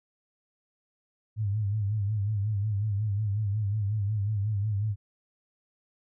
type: tone with vibrato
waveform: sine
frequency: 103.83 Hz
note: G#2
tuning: in tune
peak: -25 dBFS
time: 1.36-4.96 s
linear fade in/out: 50 ms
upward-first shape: sine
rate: 5.5 Hz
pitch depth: 94 cents each way
effects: none